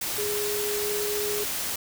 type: tone in noise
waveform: sine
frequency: 415.3 Hz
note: G#4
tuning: in tune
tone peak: -28 dBFS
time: 0.18-1.44 s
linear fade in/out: 5 ms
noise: white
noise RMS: -30 dBFS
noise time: 0.01-1.76 s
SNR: -1 dB
effects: none